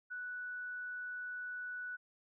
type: tone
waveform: sine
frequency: 1480 Hz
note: F#6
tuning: in tune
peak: -40 dBFS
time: 0.1-1.97 s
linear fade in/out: 20 ms
effects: none